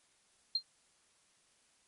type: tone with exponential decay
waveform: sine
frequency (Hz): 4186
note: C8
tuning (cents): 0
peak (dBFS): -25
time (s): 0.55-0.63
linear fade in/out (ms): 5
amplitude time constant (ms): 17
effects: white hiss -70 dBFS RMS until 1.87 s + MP3 48 kbps